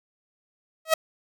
sawtooth tone with exponential growth, 640 Hz, D#5, 49 cents sharp, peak -10 dBFS, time 0.85-0.94 s, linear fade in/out 5 ms, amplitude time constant 18 ms, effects none

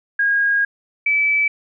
sine tone pair in turn, 1633 / 2305 Hz, G#6 / D7, -30 / -33 cents, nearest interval tritone, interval 597 cents, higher second, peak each -14 dBFS, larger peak neither, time 0.19-0.65 / 1.06-1.48 s, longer first, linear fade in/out 5 ms, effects none

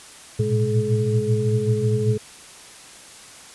sine tone cluster, 110.8 / 116.1 / 123.7 / 209.3 / 427.3 Hz, A2 / A#2 / B2 / G#3 / G#4, +13 / -7 / +3 / +14 / +49 cents, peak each -23 / -23 / -26 / -28 / -23 dBFS, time 0.39-2.18 s, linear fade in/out 10 ms, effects white hiss -43 dBFS RMS until 3.54 s + resampled to 24000 Hz

